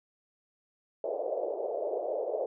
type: band-pass noise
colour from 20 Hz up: white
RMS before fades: -33 dBFS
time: 1.04-2.46 s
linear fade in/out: 2 ms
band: 410 to 650 Hz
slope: 48 dB/octave
effects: none